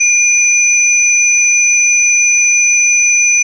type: tone pair together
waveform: sine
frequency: 2401 / 6015 Hz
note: D7 / F#8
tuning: +38 / +28 cents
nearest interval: octave + major third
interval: 1590 cents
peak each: -10 dBFS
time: 0-3.43 s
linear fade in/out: 10 ms
effects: none